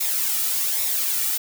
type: noise with flanger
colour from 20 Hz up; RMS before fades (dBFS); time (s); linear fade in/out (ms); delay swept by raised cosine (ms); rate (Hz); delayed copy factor
blue; -23; 0-1.38; 10; 0.64 to 1.94; 1.2; -0.55
effects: none